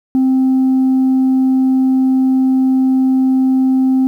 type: tone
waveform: sine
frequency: 261.6 Hz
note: C4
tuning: in tune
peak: -7 dBFS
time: 0.15-4.07 s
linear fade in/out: 0 ms
effects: tanh soft clip ceiling -8 dBFS + 8-bit